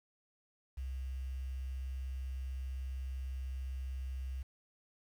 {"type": "tone with quantisation", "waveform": "sine", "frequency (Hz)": 65.41, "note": "C2", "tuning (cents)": 0, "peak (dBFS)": -37, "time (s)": [0.77, 4.43], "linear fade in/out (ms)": 10, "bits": 10, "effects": []}